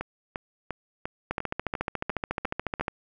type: two click trains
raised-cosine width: 0.5 ms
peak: -16 / -13 dBFS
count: 9 / 23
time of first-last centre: 0.01-2.797 / 1.31-2.881 s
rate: 2.87 / 14 Hz
effects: none